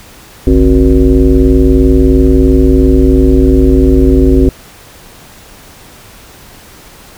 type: tone with frequency modulation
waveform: sine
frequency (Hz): 164.6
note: E3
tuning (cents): -2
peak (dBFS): -3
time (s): 0.47-4.49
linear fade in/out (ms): 2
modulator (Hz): 103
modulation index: 2.3
effects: pink hiss -36 dBFS RMS until 7.17 s